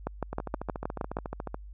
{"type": "two click trains", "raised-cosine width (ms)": 1, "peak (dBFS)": [-20, -16], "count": [18, 8], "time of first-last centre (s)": [[0.33, 1.544], [0.07, 1.169]], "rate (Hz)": [14, 6.37], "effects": ["added 50 Hz sine -42 dBFS peak until 1.73 s"]}